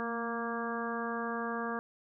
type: harmonic tone with a mistuned harmonic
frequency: 233.1 Hz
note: A#3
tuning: in tune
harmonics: 1 / 2 / 3 / 4 / 5 / 6 / 7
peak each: -38 / -39 / -42 / -43 / -39 / -46 / -41 dBFS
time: 0-1.79 s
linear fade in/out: 0 ms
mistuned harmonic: 1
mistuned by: -29 cents
effects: none